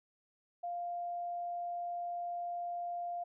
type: tone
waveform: sine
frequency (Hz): 698.5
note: F5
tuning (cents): 0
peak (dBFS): -36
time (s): 0.63-3.24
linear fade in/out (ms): 10
effects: none